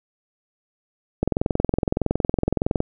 click train, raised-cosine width 2 ms, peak -6 dBFS, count 35, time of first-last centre 1.23-2.804 s, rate 21.6 Hz, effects none

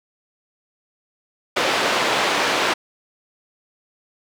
pink band-pass noise, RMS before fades -20 dBFS, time 1.56-2.74 s, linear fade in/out 10 ms, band 420 to 4100 Hz, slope 12 dB/octave, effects none

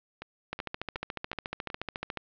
two click trains, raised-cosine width 0.3 ms, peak -17 / -22 dBFS, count 24 / 5, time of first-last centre 0.53-2.173 / 0.22-1.701 s, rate 14 / 2.7 Hz, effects low-pass 4000 Hz 12 dB/octave

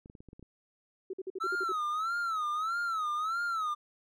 clicks, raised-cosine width 3 ms, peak -37 dBFS, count 8, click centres 0.059 / 0.099 / 0.152 / 0.205 / 0.287 / 0.331 / 0.395 / 0.427 s
sine tone bursts, 377.8 Hz, F#4, 36 cents sharp, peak -34 dBFS, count 8, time 1.1-1.722 s, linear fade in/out 5 ms, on 34 ms, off 50 ms
triangle tone with vibrato, 1300 Hz, E6, 24 cents flat, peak -28 dBFS, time 1.4-3.75 s, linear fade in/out 20 ms, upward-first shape sine, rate 1.6 Hz, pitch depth 140 cents each way
effects none

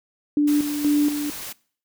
sine tone with tremolo, 293.7 Hz, D4, in tune, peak -15 dBFS, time 0.37-1.3 s, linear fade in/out 2 ms, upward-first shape square, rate 2.1 Hz, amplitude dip 60%
white noise, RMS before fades -34 dBFS, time 0.47-1.53 s, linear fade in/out 10 ms
effects noise-tail reverb RT60 0.5 s tail -23 dB re dry

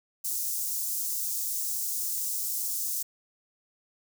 white high-pass noise, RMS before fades -31 dBFS, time 0.24-3.03 s, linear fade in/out 10 ms, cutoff 5900 Hz, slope 24 dB/octave, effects none

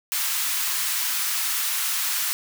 white high-pass noise, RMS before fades -25 dBFS, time 0.12-2.33 s, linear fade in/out 0 ms, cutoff 1000 Hz, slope 24 dB/octave, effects none

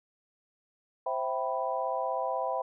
sine chord, C major seventh, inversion none, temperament equal with one note detuned, 523.3 / 659.3 / 775.4 / 987.8 Hz, C5 / E5 / G5 / B5, 0 / 0 / -19 / 0 cents, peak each -34 dBFS, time 1.06-2.62 s, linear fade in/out 5 ms, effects none

